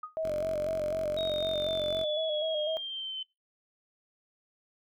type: tone with exponential decay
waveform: sine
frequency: 1245 Hz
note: D#6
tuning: 1 cent sharp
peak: -33 dBFS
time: 0.03-0.16 s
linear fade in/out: 5 ms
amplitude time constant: 27 ms
type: tone with vibrato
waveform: sine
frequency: 622.3 Hz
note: D#5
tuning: in tune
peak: -29 dBFS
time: 0.17-2.77 s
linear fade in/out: 0 ms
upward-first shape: square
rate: 4 Hz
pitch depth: 48 cents each way
type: tone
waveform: 5% pulse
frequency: 45.99 Hz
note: F#1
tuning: 10 cents flat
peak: -29 dBFS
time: 0.23-2.04 s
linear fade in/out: 10 ms
type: exponential sweep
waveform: sine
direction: down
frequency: 3780 to 3055 Hz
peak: -34 dBFS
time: 1.17-3.23 s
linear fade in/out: 5 ms
effects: noise-tail reverb RT60 0.2 s tail -19 dB re dry